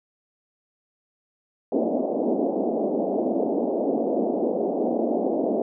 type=band-pass noise; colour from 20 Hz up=pink; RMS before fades=-24 dBFS; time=1.72-5.62 s; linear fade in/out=2 ms; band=220 to 710 Hz; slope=48 dB/octave; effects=none